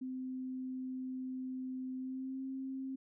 sine tone with pitch glide, 258.1 to 265.4 Hz, C4 to C4, -23 to +25 cents, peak -38 dBFS, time 0.01-2.96 s, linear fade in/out 10 ms, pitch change +48 cents, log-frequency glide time 1.97-2.42 s, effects none

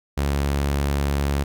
sawtooth tone, 70.6 Hz, C#2, 32 cents sharp, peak -16 dBFS, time 0.17-1.44 s, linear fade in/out 10 ms, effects none

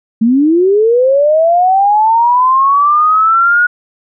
sine linear sweep, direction up, 215.5 to 1458 Hz, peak -6 dBFS, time 0.21-3.67 s, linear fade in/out 10 ms, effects none

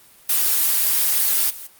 blue noise with level steps, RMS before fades -18 / -35 dBFS, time 0.29-1.67 s, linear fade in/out 5 ms, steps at 1.49 s, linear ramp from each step 20 ms, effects white hiss -50 dBFS RMS until 1.79 s + Opus 32 kbps

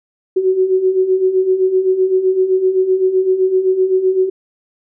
sine beating tone pair, 369.3 / 377.1 Hz, F#4 / F#4, -3 / +33 cents, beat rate 7.8 Hz, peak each -18 / -12 dBFS, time 0.36-4.3 s, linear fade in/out 10 ms, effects none

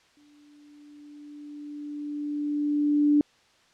sine tone with exponential growth, 293.7 Hz, D4, in tune, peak -16 dBFS, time 0.17-3.21 s, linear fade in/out 1 ms, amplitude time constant 660 ms, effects white hiss -61 dBFS RMS until 3.73 s + low-pass 5000 Hz 12 dB/octave

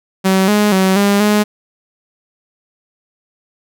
sawtooth tone with pitch steps, 190.2 / 208.7 / 189.3 / 201.5 / 209.3 Hz, F#3 / G#3 / F#3 / G3 / G#3, +48 / +9 / +40 / +48 / +14 cents, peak -6 dBFS, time 0.24-1.44 s, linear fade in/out 20 ms, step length 240 ms, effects none

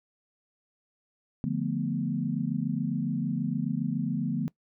sine chord, B half-diminished seventh, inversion first, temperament equal, 146.83 / 174.61 / 220 / 246.9 Hz, D3 / F3 / A3 / B3, 0 / 0 / 0 / 0 cents, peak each -32 dBFS, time 1.44-4.48 s, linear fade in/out 0 ms, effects noise-tail reverb RT60 0.1 s tail -21 dB re dry

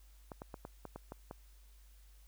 clicks, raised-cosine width 1 ms, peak -30 dBFS, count 8, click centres 0.318 / 0.419 / 0.542 / 0.651 / 0.853 / 0.96 / 1.121 / 1.311 s, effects added 50 Hz sine -57 dBFS peak until 2.27 s + white hiss -69 dBFS RMS until 2.27 s

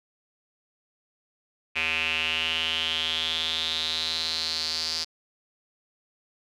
square tone with band-pass filter sweep, 80.6 Hz, E2, 38 cents flat, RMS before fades -28 dBFS, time 1.75-5.05 s, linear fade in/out 20 ms, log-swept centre 2500 to 4800 Hz, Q 7, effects none

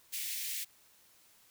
white high-pass noise, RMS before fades -38 dBFS, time 0.12-0.65 s, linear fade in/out 20 ms, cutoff 1900 Hz, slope 48 dB/octave, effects white hiss -64 dBFS RMS until 1.5 s

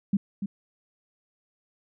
sine tone with echo, 199 Hz, G3, 26 cents sharp, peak -19 dBFS, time 0.13-0.17 s, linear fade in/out 5 ms, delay 290 ms, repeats 1, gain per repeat -8 dB, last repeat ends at 0.46 s, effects none

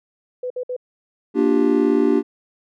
sine tone bursts, 500 Hz, B4, 21 cents sharp, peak -23 dBFS, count 3, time 0.43-0.765 s, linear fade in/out 5 ms, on 73 ms, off 58 ms
triangle chord, G minor seventh, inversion first, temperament just, 235.2 / 294 / 352.8 / 392 Hz, Bb3 / D4 / F4 / G4, +16 / +2 / +18 / 0 cents, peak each -19 / -16 / -20 / -17 dBFS, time 1.34-2.23 s, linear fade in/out 50 ms
effects none

